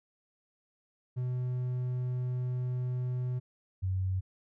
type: tone pair in turn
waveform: triangle / sine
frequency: 125.4 / 93.94 Hz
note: B2 / F#2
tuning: +27 / +27 cents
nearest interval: perfect fourth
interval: 500 cents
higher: first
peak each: -28 dBFS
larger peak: neither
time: 1.16-3.4 / 3.82-4.21 s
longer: first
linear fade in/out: 20 ms
effects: none

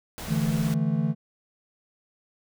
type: noise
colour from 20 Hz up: pink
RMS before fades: -37 dBFS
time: 0.18-0.74 s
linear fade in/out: 0 ms
type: chord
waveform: triangle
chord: D suspended second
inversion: none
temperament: equal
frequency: 146.83 / 164.81 / 220 Hz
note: D3 / E3 / A3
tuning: 0 / 0 / 0 cents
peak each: -25 / -24 / -25 dBFS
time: 0.27-1.15 s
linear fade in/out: 50 ms
effects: none

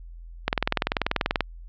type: click train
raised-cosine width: 0.3 ms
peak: -5 dBFS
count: 20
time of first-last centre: 0.48-1.407 s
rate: 20.5 Hz
effects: added 42 Hz sine -39 dBFS peak until 1.68 s + low-pass 4000 Hz 12 dB/octave

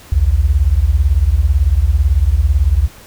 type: beating tone pair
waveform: sine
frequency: 60.3 / 78.3 Hz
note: B1 / D#2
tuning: -41 / +11 cents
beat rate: 18 Hz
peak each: -12 dBFS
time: 0.12-2.88 s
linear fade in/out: 5 ms
effects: pink hiss -40 dBFS RMS until 3.06 s

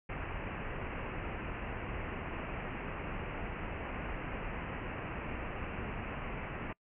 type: low-pass noise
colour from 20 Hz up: pink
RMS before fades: -40 dBFS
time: 0.09-6.73 s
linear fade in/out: 5 ms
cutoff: 2800 Hz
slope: 96 dB/octave
effects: noise-tail reverb RT60 0.1 s tail -26 dB re dry

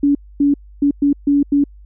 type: tone bursts at uneven times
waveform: sine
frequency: 284.8 Hz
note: C#4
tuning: 47 cents sharp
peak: -10 dBFS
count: 6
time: 0.03-0.15 / 0.4-0.54 / 0.82-0.91 / 1.02-1.13 / 1.27-1.43 / 1.52-1.64 s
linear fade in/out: 5 ms
effects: added 50 Hz sine -38 dBFS peak until 1.85 s

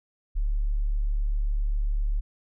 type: tone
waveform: sine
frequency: 36.22 Hz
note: D1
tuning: 23 cents flat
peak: -22 dBFS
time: 0.35-2.21 s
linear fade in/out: 20 ms
effects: none

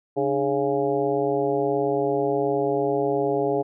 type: harmonic tone with a mistuned harmonic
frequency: 138.59 Hz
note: C#3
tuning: in tune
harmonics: 1 / 2 / 3 / 4 / 5 / 6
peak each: -34 / -28 / -23 / -28 / -28 / -32 dBFS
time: 0.16-3.63 s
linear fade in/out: 20 ms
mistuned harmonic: 2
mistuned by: +120 cents
effects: none

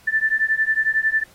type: beating tone pair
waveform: sine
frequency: 1760 / 1771 Hz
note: A6 / A6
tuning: 0 / +11 cents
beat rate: 11 Hz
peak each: -20 dBFS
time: 0.07-1.24 s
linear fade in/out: 10 ms
effects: pink hiss -52 dBFS RMS until 1.34 s + AAC 48 kbps

